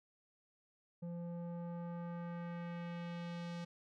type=tone with low-pass filter sweep; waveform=square; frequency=171.9 Hz; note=F3; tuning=27 cents flat; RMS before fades=-44 dBFS; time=1.02-3.65 s; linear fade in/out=10 ms; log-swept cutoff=460 to 5300 Hz; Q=1.1; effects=none